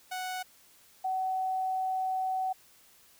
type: tone pair in turn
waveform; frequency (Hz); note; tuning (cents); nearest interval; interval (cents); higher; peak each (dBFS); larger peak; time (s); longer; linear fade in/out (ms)
sawtooth / sine; 740 / 753.4; F#5 / F#5; 0 / +31; unison; 31; second; -30 / -28; second; 0.11-0.43 / 1.04-2.53; second; 10
effects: white hiss -60 dBFS RMS until 3.19 s